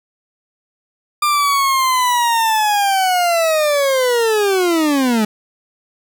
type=linear sweep; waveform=40% pulse; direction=down; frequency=1200 to 208 Hz; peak=-12 dBFS; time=1.22-5.25 s; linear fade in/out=5 ms; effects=none